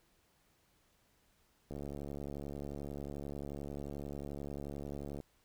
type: click train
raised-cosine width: 2 ms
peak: -30 dBFS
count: 250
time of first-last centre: 1.71-5.202 s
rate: 71.3 Hz
effects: pink hiss -72 dBFS RMS until 5.44 s